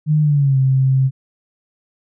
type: tone with pitch glide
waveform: sine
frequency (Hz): 152.5 to 132.76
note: D#3 to C3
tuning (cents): -34 to +26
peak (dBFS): -11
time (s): 0.06-1.11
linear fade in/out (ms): 50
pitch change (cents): -240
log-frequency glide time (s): 0.21-0.58
effects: none